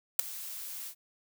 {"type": "noise with ADSR envelope", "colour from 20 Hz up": "blue", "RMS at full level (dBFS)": -19, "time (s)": [0.19, 0.95], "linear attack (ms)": 5, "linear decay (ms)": 5, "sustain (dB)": -22, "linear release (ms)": 73, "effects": []}